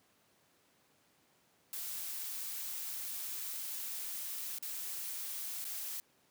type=noise with dropouts; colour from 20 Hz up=blue; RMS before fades=-41 dBFS; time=1.73-6 s; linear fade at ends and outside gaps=0 ms; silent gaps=4.585-4.626 / 5.643-5.651 s; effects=pink hiss -70 dBFS RMS until 6.3 s + high-pass 150 Hz 12 dB/octave